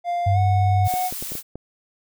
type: tone with pitch glide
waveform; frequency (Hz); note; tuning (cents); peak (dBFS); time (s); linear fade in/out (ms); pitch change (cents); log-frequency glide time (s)
triangle; 698.5 to 733.7; F5 to F#5; 0 to -15; -19; 0.04-1.11; 50; +85; 0.33-0.38
type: tone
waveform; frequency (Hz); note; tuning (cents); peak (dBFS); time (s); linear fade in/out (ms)
sine; 98; G2; 0; -16; 0.26-0.88; 10
type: noise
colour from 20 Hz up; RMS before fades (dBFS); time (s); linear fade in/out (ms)
blue; -31; 0.84-1.43; 50
type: clicks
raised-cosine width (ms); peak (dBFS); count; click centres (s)
2; -20; 6; 0.939 / 1.125 / 1.225 / 1.32 / 1.353 / 1.556
effects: none